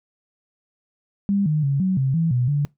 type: tone with pitch steps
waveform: sine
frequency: 199.6 / 152.7 / 139 / 187.6 / 133.3 / 164.6 / 123.7 / 144.6 Hz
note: G3 / D#3 / C#3 / F#3 / C3 / E3 / B2 / D3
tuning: +32 / -32 / +5 / +24 / +33 / -2 / +3 / -27 cents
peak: -17 dBFS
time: 1.29-2.65 s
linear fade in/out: 0 ms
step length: 170 ms
effects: noise-tail reverb RT60 0.2 s tail -24 dB re dry